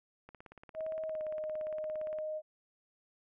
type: click train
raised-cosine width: 0.5 ms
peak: -36 dBFS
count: 34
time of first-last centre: 0.29-2.187 s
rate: 17.4 Hz
type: tone with pitch glide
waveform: sine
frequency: 633 to 618.9 Hz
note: D#5 to D#5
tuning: +30 to -9 cents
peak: -35 dBFS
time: 0.74-2.42 s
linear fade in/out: 50 ms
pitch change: -39 cents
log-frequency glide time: 1.08-1.22 s
effects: none